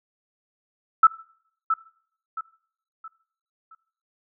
sine tone with echo, 1315 Hz, E6, 5 cents flat, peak -9 dBFS, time 1.03-1.07 s, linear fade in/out 5 ms, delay 670 ms, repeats 4, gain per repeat -9 dB, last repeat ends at 3.75 s, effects noise-tail reverb RT60 0.6 s tail -20 dB re dry

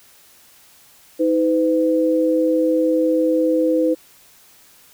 sine tone pair together, 317.7 / 505.5 Hz, D#4 / B4, +36 / +40 cents, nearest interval minor sixth, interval 804 cents, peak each -17 dBFS, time 1.19-3.95 s, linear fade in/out 20 ms, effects white hiss -50 dBFS RMS until 4.93 s

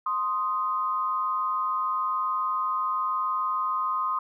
sine tone pair together, 1046.5 / 1246.5 Hz, C6 / D#6, 0 / +3 cents, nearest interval minor third, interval 303 cents, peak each -27 dBFS, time 0.06-4.19 s, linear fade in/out 5 ms, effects none

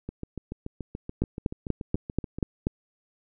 two click trains, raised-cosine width 3 ms, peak -21 / -11 dBFS, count 17 / 7, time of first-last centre 0.09-2.386 / 1.22-2.669 s, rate 6.97 / 4.14 Hz, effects none

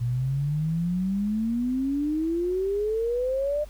sine exponential sweep, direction up, 117.4 to 606 Hz, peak -23 dBFS, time 0-3.65 s, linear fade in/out 20 ms, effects added 50 Hz sine -41 dBFS peak until 3.69 s + pink hiss -54 dBFS RMS until 3.69 s

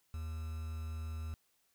triangle tone with quantisation, 79.5 Hz, D#2, 38 cents sharp, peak -36 dBFS, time 0.14-1.34 s, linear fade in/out 0 ms, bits 9, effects white hiss -75 dBFS RMS until 1.74 s

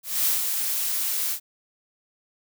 blue noise with ADSR envelope, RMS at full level -21 dBFS, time 0.03-1.4 s, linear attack 230 ms, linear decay 140 ms, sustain -5 dB, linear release 84 ms, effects none

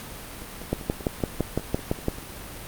two click trains, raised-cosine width 2 ms, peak -24 / -9 dBFS, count 10 / 9, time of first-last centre 0.42-2.185 / 0.73-2.084 s, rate 5.1 / 5.91 Hz, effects pink hiss -39 dBFS RMS until 2.67 s + Opus 48 kbps

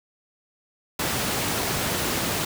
pink high-pass noise, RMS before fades -26 dBFS, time 0.99-2.45 s, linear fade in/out 5 ms, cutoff 100 Hz, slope 12 dB/octave, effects none

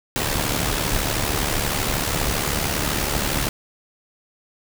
pink noise with amplitude modulation, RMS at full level -20 dBFS, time 0.16-3.49 s, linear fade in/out 0 ms, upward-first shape sine, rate 72.6 Hz, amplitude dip 60%, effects none

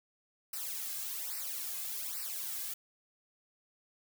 blue noise with flanger, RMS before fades -39 dBFS, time 0.53-2.74 s, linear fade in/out 5 ms, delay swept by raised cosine 0.29 to 2.19 ms, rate 1.2 Hz, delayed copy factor -1, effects none

